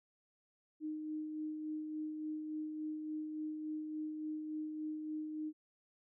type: tone with tremolo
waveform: sine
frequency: 308.3 Hz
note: D#4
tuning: 16 cents flat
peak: -37 dBFS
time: 0.8-5.53 s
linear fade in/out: 50 ms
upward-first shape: sine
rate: 3.5 Hz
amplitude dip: 35%
effects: none